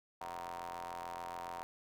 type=ring-modulated tone; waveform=sawtooth; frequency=87 Hz; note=F2; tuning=6 cents flat; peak=-35 dBFS; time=0.21-1.63 s; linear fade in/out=0 ms; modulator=846 Hz; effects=none